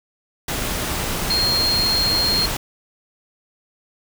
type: tone in noise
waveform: sine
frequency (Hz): 4232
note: C8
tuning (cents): +19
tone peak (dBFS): -17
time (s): 1.3-2.46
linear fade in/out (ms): 5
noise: pink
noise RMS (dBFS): -24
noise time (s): 0.48-2.57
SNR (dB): +4
effects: none